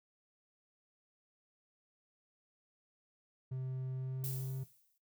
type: tone with pitch glide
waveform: triangle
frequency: 130 to 132.12 Hz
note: C3 to C3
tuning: -11 to +17 cents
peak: -35 dBFS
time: 3.51-4.64 s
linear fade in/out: 10 ms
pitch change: +28 cents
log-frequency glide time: 3.93-4.52 s
type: noise with exponential decay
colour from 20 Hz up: violet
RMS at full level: -40 dBFS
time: 4.24-4.98 s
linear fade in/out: 1 ms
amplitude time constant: 160 ms
effects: noise-tail reverb RT60 0.2 s tail -18 dB re dry